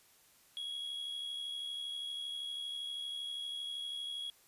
triangle tone with amplitude modulation, 3322 Hz, G#7, in tune, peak -35 dBFS, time 0.57-4.3 s, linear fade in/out 0 ms, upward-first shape sine, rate 72.6 Hz, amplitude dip 45%, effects white hiss -65 dBFS RMS until 4.47 s + resampled to 32000 Hz

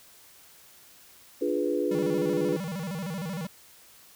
sine chord, D diminished seventh, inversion none, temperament equal with one note detuned, 293.7 / 349.2 / 417.5 / 493.9 Hz, D4 / F4 / Ab4 / Cb5, 0 / 0 / +9 / 0 cents, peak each -30 dBFS, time 1.41-2.57 s, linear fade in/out 10 ms
square tone with vibrato, 176.5 Hz, F3, 19 cents sharp, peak -32 dBFS, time 1.91-3.47 s, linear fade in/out 5 ms, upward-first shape square, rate 13 Hz, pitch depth 180 cents each way
effects white hiss -54 dBFS RMS until 4.15 s

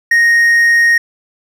triangle tone, 1864.7 Hz, A#6, in tune, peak -5 dBFS, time 0.11-0.98 s, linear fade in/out 5 ms, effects none

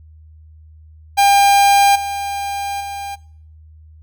45% pulse tone with level steps, 801 Hz, G5, 37 cents sharp, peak -9 / -21 / -25 dBFS, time 1.17-3.16 s, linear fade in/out 20 ms, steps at 1.95 / 2.8 s, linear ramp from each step 10 ms, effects noise-tail reverb RT60 0.6 s tail -22 dB re dry + added 78 Hz sine -40 dBFS peak until 4.02 s

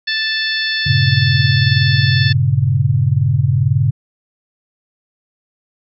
harmonic tone, 880 Hz, A5, in tune, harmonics 2 / 3 / 4 / 5 / 6, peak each -19 / -26 / -22 / -22 / -27 dBFS, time 0.07-2.33 s, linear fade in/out 10 ms
sine chord, G diminished, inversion none, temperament equal, 98 / 116.54 / 138.59 Hz, G2 / Bb2 / Db3, 0 / 0 / 0 cents, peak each -17 / -16 / -14 dBFS, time 0.86-3.91 s, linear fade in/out 10 ms
effects none

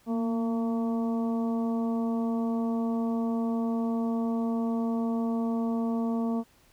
harmonic tone with a mistuned harmonic, 227.4 Hz, A#3, 43 cents flat, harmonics 1 / 2 / 3 / 4 / 5, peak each -26 / -36 / -38 / -43 / -44 dBFS, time 0.06-6.44 s, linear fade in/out 50 ms, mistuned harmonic 1, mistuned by +32 cents, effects pink hiss -62 dBFS RMS until 6.72 s

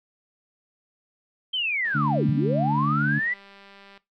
sine linear two-way sweep, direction down then up, 3176 to 108.2 to 2008 Hz, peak -23 dBFS, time 1.53-3.34 s, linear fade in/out 10 ms, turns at 2.29 s
click train, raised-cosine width 0.3 ms, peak -33 dBFS, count 422, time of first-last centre 1.85-3.976 s, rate 198 Hz
harmonic tone, 72.7 Hz, D2, 17 cents flat, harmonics 2 / 3 / 4, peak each -23 / -27 / -29 dBFS, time 1.94-3.2 s, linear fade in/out 20 ms
effects noise-tail reverb RT60 0.2 s tail -19 dB re dry

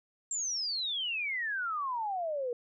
sine exponential sweep, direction down, 7510 to 470 Hz, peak -31 dBFS, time 0.31-2.53 s, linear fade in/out 2 ms, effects none

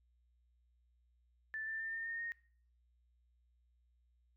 sine tone with pitch steps, 1760 / 1778.4 / 1797 / 1815.8 / 1834.7 / 1853.9 Hz, A6 / A6 / A6 / A#6 / A#6 / A#6, 0 / +18 / +36 / -46 / -28 / -10 cents, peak -39 dBFS, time 1.54-2.32 s, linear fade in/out 0 ms, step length 130 ms, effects noise-tail reverb RT60 0.5 s tail -20 dB re dry + added 60 Hz sine -70 dBFS peak until 4.36 s

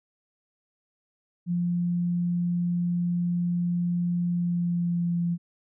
sine tone with pitch glide, 174.61 to 172.01 Hz, F3 to F3, 0 to -26 cents, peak -23 dBFS, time 1.46-5.38 s, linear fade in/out 50 ms, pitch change -26 cents, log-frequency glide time 4.3-5.2 s, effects none

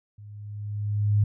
sine tone with level ramp, 103.83 Hz, G#2, in tune, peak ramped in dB -42 to -16 dBFS, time 0.18-1.24 s, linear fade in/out 5 ms, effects none

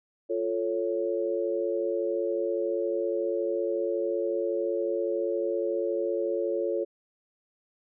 sine chord, F augmented, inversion none, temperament equal, 349.2 / 440 / 554.4 Hz, F4 / A4 / C#5, 0 / 0 / 0 cents, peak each -30 dBFS, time 0.29-6.85 s, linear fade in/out 20 ms, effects none

